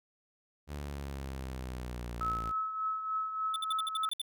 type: exponential sweep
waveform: sawtooth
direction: down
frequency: 73.6 to 55.8 Hz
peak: -34 dBFS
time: 0.67-2.53 s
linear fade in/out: 50 ms
type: tone with tremolo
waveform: sine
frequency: 1293 Hz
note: E6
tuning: 34 cents flat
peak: -29 dBFS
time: 2.21-4.09 s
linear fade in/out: 0 ms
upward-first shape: triangle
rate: 3.4 Hz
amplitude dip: 60%
type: tone bursts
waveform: square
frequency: 3520 Hz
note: A7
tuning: in tune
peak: -33 dBFS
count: 9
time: 3.54-4.216 s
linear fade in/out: 2 ms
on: 20 ms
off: 62 ms
effects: none